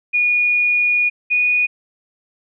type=tone pair in turn; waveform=sine; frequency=2447 / 2465 Hz; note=D#7 / D#7; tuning=-29 / -17 cents; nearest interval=unison; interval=12 cents; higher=second; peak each=-13 dBFS; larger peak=neither; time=0.13-1.1 / 1.3-1.67 s; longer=first; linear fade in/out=20 ms; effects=none